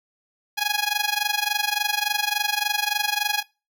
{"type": "tone with amplitude modulation", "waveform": "10% pulse", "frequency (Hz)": 830.6, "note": "G#5", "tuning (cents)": 0, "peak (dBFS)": -10, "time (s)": [0.57, 3.43], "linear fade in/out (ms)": 20, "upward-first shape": "sine", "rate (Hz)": 23.5, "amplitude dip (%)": 85, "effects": ["noise-tail reverb RT60 0.3 s tail -24 dB re dry"]}